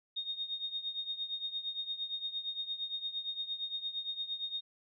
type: tone with tremolo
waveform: sine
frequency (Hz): 3700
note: A#7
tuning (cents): -14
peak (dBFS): -32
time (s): 0.16-4.61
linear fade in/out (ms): 10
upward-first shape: triangle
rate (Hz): 8.7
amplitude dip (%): 85
effects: none